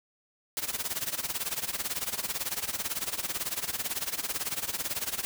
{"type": "noise with tremolo", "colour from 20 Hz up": "white", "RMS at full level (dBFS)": -30, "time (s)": [0.57, 5.25], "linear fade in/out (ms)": 0, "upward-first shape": "sine", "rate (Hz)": 18, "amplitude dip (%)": 85, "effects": []}